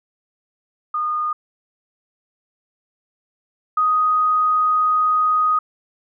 sine tone pair in turn, 1225 / 1247.9 Hz, D#6 / D#6, -27 / +5 cents, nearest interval unison, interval 32 cents, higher second, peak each -19 / -14 dBFS, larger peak second, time 0.94-1.33 / 3.77-5.59 s, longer second, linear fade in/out 5 ms, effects none

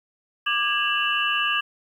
sine tone cluster, 1186 / 1646 / 2697 / 2938 Hz, D6 / G#6 / E7 / F#7, +17 / -16 / +39 / -13 cents, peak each -26 dBFS, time 0.46-1.61 s, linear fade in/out 10 ms, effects 9-bit

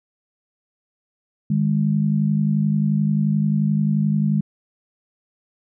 sine tone pair together, 153.58 / 205 Hz, D#3 / G#3, -22 / -22 cents, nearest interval perfect fourth, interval 500 cents, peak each -19 dBFS, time 1.5-4.41 s, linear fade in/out 5 ms, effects none

